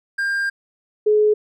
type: tone pair in turn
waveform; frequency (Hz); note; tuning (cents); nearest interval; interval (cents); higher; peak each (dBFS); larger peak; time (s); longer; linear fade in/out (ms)
triangle / sine; 1600 / 423.8; G6 / G#4; +35 / +35; octave + major seventh; 2300; first; -17 / -12; second; 0.18-0.5 / 1.06-1.34; first; 10
effects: none